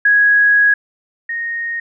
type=tone pair in turn; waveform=sine; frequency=1661.2 / 1859.3 Hz; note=G#6 / A#6; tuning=0 / -5 cents; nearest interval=major second; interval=195 cents; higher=second; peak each=-8 / -19 dBFS; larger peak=first; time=0.05-0.74 / 1.29-1.8 s; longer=first; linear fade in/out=5 ms; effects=none